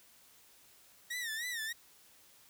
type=tone with vibrato; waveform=sawtooth; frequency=1864.7 Hz; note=A#6; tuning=in tune; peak=-33 dBFS; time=1.1-1.73 s; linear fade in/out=10 ms; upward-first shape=sine; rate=3.3 Hz; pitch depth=120 cents each way; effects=white hiss -62 dBFS RMS until 2.49 s